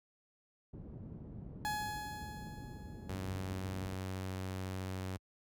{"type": "low-pass noise", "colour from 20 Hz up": "pink", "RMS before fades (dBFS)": -45, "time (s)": [0.73, 3.96], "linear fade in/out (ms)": 5, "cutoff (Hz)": 260, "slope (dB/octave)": 12}
{"type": "tone with exponential decay", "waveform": "30% pulse", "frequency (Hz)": 843, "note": "G#5", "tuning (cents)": 26, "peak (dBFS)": -31, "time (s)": [1.65, 3.59], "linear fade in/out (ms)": 0, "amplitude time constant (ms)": 420}
{"type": "tone with pitch glide", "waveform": "sawtooth", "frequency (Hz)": [94.3, 93.76], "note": ["F#2", "F#2"], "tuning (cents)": [33, 23], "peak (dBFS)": -34, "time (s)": [3.09, 5.17], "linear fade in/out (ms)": 5, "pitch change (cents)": -10, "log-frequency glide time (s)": [3.26, 4.97]}
{"effects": ["high-pass 60 Hz 12 dB/octave"]}